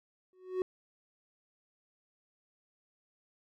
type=tone with exponential growth; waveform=triangle; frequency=370 Hz; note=F#4; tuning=in tune; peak=-24 dBFS; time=0.33-0.62 s; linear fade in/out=1 ms; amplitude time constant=62 ms; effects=none